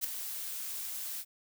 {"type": "noise with ADSR envelope", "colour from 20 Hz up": "blue", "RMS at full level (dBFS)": -30, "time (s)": [0.01, 1.25], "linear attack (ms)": 33, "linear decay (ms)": 6, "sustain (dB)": -9, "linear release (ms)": 53, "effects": []}